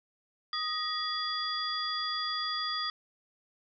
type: tone cluster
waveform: sine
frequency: 1245 / 1892 / 3392 / 4781 Hz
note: D#6 / A#6 / G#7 / D8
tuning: +1 / +25 / +36 / +30 cents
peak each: -35 / -40 / -36 / -35 dBFS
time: 0.53-2.9 s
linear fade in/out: 2 ms
effects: none